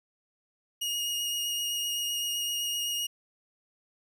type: tone with vibrato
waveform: sawtooth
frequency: 2868 Hz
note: F7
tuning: 45 cents sharp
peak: -26 dBFS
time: 0.81-3.07 s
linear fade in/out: 10 ms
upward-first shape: sine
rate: 7.8 Hz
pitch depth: 11 cents each way
effects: none